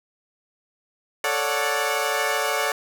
15% pulse chord, D major seventh, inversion second, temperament equal with one note detuned, 440 / 554.4 / 587.3 / 732.3 Hz, A4 / C#5 / D5 / F#5, 0 / 0 / 0 / -18 cents, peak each -21 dBFS, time 1.24-2.72 s, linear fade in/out 2 ms, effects none

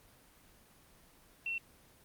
sine tone, 2711 Hz, E7, 48 cents sharp, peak -34 dBFS, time 1.46-1.58 s, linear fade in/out 2 ms, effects pink hiss -62 dBFS RMS until 2.04 s + Opus 24 kbps

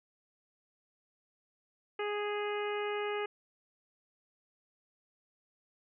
harmonic tone, 414.6 Hz, G#4, 3 cents flat, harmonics 1 / 2 / 3 / 4 / 5 / 6 / 7, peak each -34 / -41 / -42 / -45 / -44 / -46 / -47 dBFS, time 1.99-3.26 s, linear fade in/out 5 ms, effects none

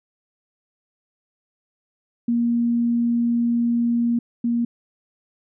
sine tone pair in turn, 236 / 236 Hz, A#3 / A#3, +22 / +22 cents, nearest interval unison, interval 0 cents, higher neither, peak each -17 / -18 dBFS, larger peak first, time 2.28-4.19 / 4.44-4.65 s, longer first, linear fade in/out 5 ms, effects none

